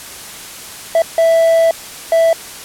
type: tone bursts at uneven times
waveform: triangle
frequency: 659.3 Hz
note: E5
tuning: in tune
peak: -6 dBFS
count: 3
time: 0.95-1.02 / 1.18-1.71 / 2.12-2.33 s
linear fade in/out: 2 ms
effects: white hiss -31 dBFS RMS until 2.64 s + low-pass 12000 Hz 12 dB/octave